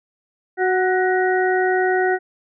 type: harmonic tone with a mistuned harmonic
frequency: 370 Hz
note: F#4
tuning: in tune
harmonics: 1 / 2 / 4 / 5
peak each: -18 / -21 / -24 / -25 dBFS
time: 0.57-2.19 s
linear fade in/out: 50 ms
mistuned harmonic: 5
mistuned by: +36 cents
effects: none